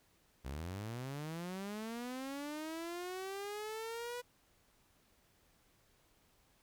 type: linear sweep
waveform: sawtooth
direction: up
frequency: 61.1 to 493 Hz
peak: -37 dBFS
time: 0.44-4.22 s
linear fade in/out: 20 ms
effects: pink hiss -71 dBFS RMS until 6.62 s